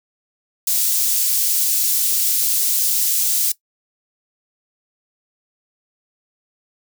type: high-pass noise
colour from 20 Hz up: white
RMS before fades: -18 dBFS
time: 0.67-3.52 s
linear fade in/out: 5 ms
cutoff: 5500 Hz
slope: 12 dB/octave
effects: noise-tail reverb RT60 0.1 s tail -19 dB re dry